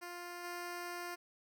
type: tone with level steps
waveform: 10% pulse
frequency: 350.6 Hz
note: F4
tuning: 7 cents sharp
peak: -36 / -33 dBFS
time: 0.01-1.16 s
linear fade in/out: 20 ms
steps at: 0.43 s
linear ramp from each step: 20 ms
effects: none